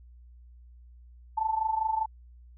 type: tone with amplitude modulation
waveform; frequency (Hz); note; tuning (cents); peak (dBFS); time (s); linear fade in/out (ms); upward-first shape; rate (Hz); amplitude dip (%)
sine; 880; A5; 0; -22; 1.37-2.06; 10; sine; 25; 75
effects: added 60 Hz sine -49 dBFS peak until 2.57 s